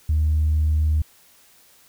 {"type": "tone", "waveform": "sine", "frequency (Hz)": 77, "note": "D#2", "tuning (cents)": -17, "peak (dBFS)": -15, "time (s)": [0.09, 1.02], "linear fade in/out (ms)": 5, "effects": ["tanh soft clip ceiling -13 dBFS", "white hiss -54 dBFS RMS until 1.88 s"]}